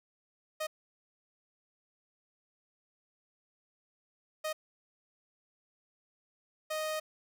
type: tone bursts at uneven times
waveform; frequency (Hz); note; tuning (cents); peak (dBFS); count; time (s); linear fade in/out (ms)
sawtooth; 622; D#5; -1; -29; 3; 0.6-0.67 / 4.44-4.53 / 6.7-7; 10
effects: none